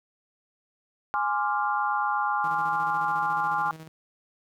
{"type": "chord", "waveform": "sine", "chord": "D half-diminished seventh", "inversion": "second", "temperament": "equal", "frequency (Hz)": [830.6, 1046.5, 1174.7, 1396.9], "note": ["Ab5", "C6", "D6", "F6"], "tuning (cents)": [0, 0, 0, 0], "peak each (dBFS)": [-27, -30, -30, -30], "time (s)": [1.14, 3.71], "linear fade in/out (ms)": 0}
{"type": "tone with tremolo", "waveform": "sawtooth", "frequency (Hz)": 159.4, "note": "D#3", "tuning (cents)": 42, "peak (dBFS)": -36, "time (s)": [2.44, 3.88], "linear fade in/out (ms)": 2, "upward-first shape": "square", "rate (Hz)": 14, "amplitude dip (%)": 50}
{"effects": []}